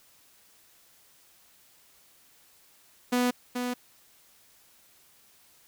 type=tone with echo; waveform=sawtooth; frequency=246.9 Hz; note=B3; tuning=in tune; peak=-19 dBFS; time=3.12-3.31 s; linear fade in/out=10 ms; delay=430 ms; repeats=1; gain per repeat=-6 dB; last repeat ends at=3.74 s; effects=white hiss -60 dBFS RMS until 5.67 s